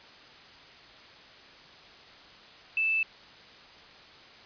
sine tone, 2637 Hz, E7, in tune, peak -24 dBFS, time 2.77-3.03 s, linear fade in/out 2 ms, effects white hiss -51 dBFS RMS until 4.45 s + resampled to 11025 Hz

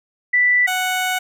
sine / 15% pulse tone pair in turn, 1975.5 / 740 Hz, B6 / F#5, 0 / 0 cents, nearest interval octave + perfect fourth, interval 1700 cents, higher first, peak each -12 dBFS, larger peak neither, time 0.33-0.67 / 0.67-1.19 s, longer second, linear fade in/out 10 ms, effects none

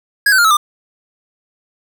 square tone with pitch steps, 1655 / 1526.4 / 1407.9 / 1298.5 / 1197.6 Hz, G#6 / G6 / F6 / E6 / D6, -6 / -47 / +14 / -26 / +33 cents, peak -9 dBFS, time 0.26-0.57 s, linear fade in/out 5 ms, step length 62 ms, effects none

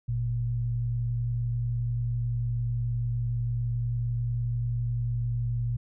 sine tone pair together, 49.82 / 118.5 Hz, G1 / A#2, +29 / +29 cents, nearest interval octave + minor third, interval 1500 cents, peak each -35 / -26 dBFS, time 0.08-5.77 s, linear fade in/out 10 ms, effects none

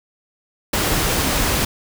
pink noise, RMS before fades -19 dBFS, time 0.73-1.65 s, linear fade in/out 5 ms, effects none

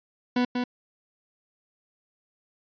40% pulse tone with echo, 246.9 Hz, B3, in tune, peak -20 dBFS, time 0.36-0.45 s, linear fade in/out 5 ms, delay 190 ms, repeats 1, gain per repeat -4 dB, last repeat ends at 0.64 s, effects resampled to 11025 Hz

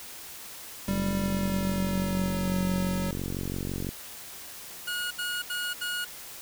square tone with pitch glide, 196 to 185.11 Hz, G3 to F#3, 0 to +1 cents, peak -28 dBFS, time 0.88-3.11 s, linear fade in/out 2 ms, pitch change -99 cents, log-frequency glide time 1.13-2.56 s
click train, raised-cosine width 3 ms, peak -20 dBFS, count 139, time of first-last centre 0.89-3.89 s, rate 46 Hz
25% pulse tone bursts, 1444 Hz, F#6, 43 cents flat, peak -26 dBFS, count 4, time 4.87-6.049 s, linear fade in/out 10 ms, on 240 ms, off 73 ms
effects white hiss -43 dBFS RMS until 6.41 s

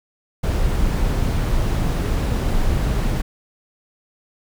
brown noise, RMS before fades -19 dBFS, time 0.43-3.22 s, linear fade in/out 10 ms, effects none

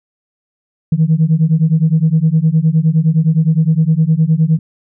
sine beating tone pair, 154.8 / 164.5 Hz, D#3 / E3, -9 / -3 cents, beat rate 9.7 Hz, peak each -11 dBFS, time 0.92-4.59 s, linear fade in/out 5 ms, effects tanh soft clip ceiling -3 dBFS

